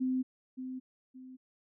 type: tone with echo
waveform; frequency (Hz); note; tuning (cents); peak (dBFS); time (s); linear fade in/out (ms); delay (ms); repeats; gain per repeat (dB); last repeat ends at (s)
sine; 257.6; C4; -27; -28; 0-0.23; 20; 570; 2; -9; 1.37
effects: none